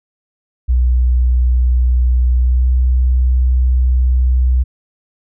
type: tone with pitch glide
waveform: sine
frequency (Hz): 61.74 to 62.93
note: B1 to B1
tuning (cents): 0 to +33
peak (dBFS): -9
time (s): 0.68-4.64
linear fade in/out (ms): 20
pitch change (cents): +33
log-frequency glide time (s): 2.38-2.7
effects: none